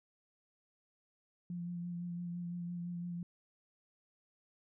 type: tone with vibrato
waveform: sine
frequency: 174.1 Hz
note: F3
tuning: 5 cents flat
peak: -38 dBFS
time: 1.5-3.23 s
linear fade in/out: 2 ms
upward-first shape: sine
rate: 5.9 Hz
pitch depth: 20 cents each way
effects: none